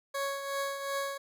20% pulse tone with tremolo, 554.4 Hz, C#5, in tune, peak -25 dBFS, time 0.14-1.18 s, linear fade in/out 10 ms, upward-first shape triangle, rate 2.7 Hz, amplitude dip 60%, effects none

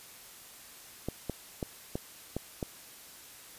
clicks, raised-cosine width 2 ms, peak -19 dBFS, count 6, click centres 1.086 / 1.297 / 1.628 / 1.955 / 2.366 / 2.628 s, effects white hiss -51 dBFS RMS until 3.58 s + resampled to 32000 Hz

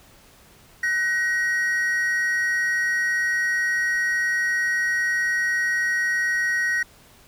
triangle tone pair together, 1503 / 1892.1 Hz, F#6 / A#6, +27 / +25 cents, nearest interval major third, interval 398 cents, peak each -26 / -19 dBFS, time 0.83-6.83 s, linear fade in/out 5 ms, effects pink hiss -52 dBFS RMS until 7.27 s

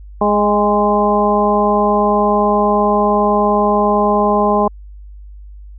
harmonic tone with a mistuned harmonic, 207.7 Hz, G#3, in tune, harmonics 1 / 2 / 3 / 4 / 5, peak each -17 / -17 / -17 / -17 / -17 dBFS, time 0.21-4.68 s, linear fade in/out 5 ms, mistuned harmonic 4, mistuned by -20 cents, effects added 50 Hz sine -32 dBFS peak until 5.78 s

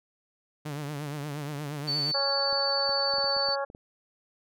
sawtooth tone with vibrato, 146.3 Hz, D3, 6 cents flat, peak -29 dBFS, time 0.65-2.12 s, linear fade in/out 10 ms, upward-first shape triangle, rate 8.5 Hz, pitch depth 97 cents each way
sine tone, 4505 Hz, C#8, 27 cents sharp, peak -26 dBFS, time 1.87-3.56 s, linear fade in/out 20 ms
harmonic tone, 277.2 Hz, C#4, in tune, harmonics 2 / 3 / 4 / 5 / 6, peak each -30 / -34 / -36 / -38 / -40 dBFS, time 2.14-3.65 s, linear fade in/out 10 ms
clicks, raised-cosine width 2 ms, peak -33 dBFS, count 9, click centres 2.528 / 2.893 / 3.139 / 3.184 / 3.243 / 3.366 / 3.487 / 3.701 / 3.749 s
effects none

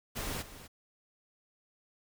pink noise with echo, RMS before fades -37 dBFS, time 0.15-0.43 s, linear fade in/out 20 ms, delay 250 ms, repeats 1, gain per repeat -13 dB, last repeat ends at 0.68 s, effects none

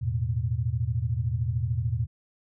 sine chord, E suspended fourth, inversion none, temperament equal, 82.41 / 110 / 123.47 Hz, E2 / A2 / B2, 0 / 0 / 0 cents, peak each -31 / -28 / -28 dBFS, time 0.01-2.07 s, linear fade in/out 20 ms, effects none

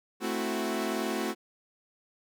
sawtooth chord, F# half-diminished seventh, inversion first, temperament equal, 220 / 261.6 / 329.6 / 370 Hz, A3 / C4 / E4 / F#4, 0 / 0 / 0 / 0 cents, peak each -30 / -32 / -32 / -30 dBFS, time 0.2-1.35 s, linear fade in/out 50 ms, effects none

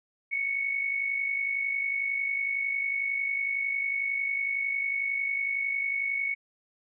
sine tone with amplitude modulation, 2217 Hz, C#7, in tune, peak -24 dBFS, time 0.31-6.35 s, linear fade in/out 20 ms, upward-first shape sine, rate 51 Hz, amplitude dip 55%, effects none

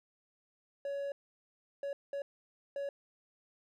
triangle tone bursts at uneven times, 561 Hz, C#5, 21 cents sharp, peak -33 dBFS, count 4, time 0.85-1.12 / 1.83-1.93 / 2.13-2.22 / 2.76-2.89 s, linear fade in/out 2 ms, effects none

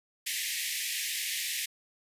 pink high-pass noise, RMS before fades -33 dBFS, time 0.26-1.66 s, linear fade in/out 10 ms, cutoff 1800 Hz, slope 96 dB/octave, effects resampled to 32000 Hz

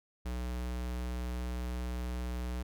square tone, 61.3 Hz, B1, 12 cents flat, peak -35 dBFS, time 0.25-2.63 s, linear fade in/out 10 ms, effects none

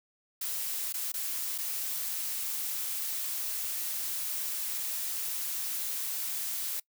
blue noise with dropouts, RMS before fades -34 dBFS, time 0.41-6.8 s, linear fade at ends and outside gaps 5 ms, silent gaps 0.926-0.939 / 1.12-1.139 / 1.58-1.584 s, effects noise-tail reverb RT60 0.1 s tail -23 dB re dry

